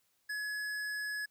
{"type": "tone with tanh clipping", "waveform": "sine", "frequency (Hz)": 1693, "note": "G#6", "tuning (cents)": 33, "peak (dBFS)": -37, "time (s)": [0.29, 1.26], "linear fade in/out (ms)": 10, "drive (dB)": 16, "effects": ["white hiss -75 dBFS RMS until 1.3 s"]}